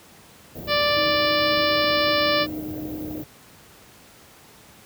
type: band-stop noise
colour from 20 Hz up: pink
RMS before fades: -34 dBFS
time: 0.55-3.24 s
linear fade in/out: 5 ms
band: 690 to 14000 Hz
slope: 48 dB/octave
type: harmonic tone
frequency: 587.3 Hz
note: D5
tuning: in tune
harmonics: 1 / 2 / 3 / 4 / 5 / 6 / 7 / 8 / 9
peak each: -22 / -25 / -27 / -28 / -29 / -30 / -30 / -31 / -32 dBFS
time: 0.67-2.47 s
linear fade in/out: 50 ms
type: tone with pitch glide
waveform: sine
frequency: 311.1 to 307 Hz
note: D#4 to D#4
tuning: 0 to -23 cents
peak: -30 dBFS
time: 0.96-3.23 s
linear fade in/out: 10 ms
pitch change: -23 cents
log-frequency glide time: 1.66-2.93 s
effects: pink hiss -49 dBFS RMS until 4.85 s + high-pass 80 Hz 12 dB/octave